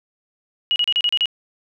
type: tone bursts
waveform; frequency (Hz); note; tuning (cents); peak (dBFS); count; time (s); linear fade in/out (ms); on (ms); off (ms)
sine; 2900; F#7; -35; -15; 7; 0.71-1.257; 0; 49; 34
effects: none